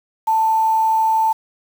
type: tone with quantisation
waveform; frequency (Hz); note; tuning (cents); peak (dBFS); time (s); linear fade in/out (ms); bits
sine; 886; A5; +12; -13; 0.27-1.33; 10; 6
effects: none